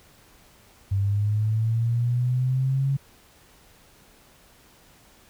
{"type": "linear sweep", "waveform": "sine", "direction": "up", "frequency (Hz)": [97.1, 138.59], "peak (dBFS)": -20, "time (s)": [0.91, 2.97], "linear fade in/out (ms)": 10, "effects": ["pink hiss -55 dBFS RMS until 5.29 s"]}